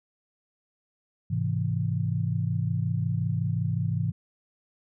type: chord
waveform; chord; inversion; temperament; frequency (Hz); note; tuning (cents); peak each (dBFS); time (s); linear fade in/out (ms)
sine; Ab augmented; none; equal with one note detuned; 105.34 / 130.81 / 164.81; Ab2 / C3 / E3; +25 / 0 / 0; -28 / -29 / -29; 1.3-4.12; 10
effects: none